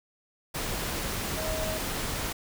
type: tone in noise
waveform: sine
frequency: 632 Hz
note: D#5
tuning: 27 cents sharp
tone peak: -33 dBFS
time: 1.37-1.78 s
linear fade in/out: 10 ms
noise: pink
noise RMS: -32 dBFS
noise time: 0.54-2.33 s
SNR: -4 dB
effects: none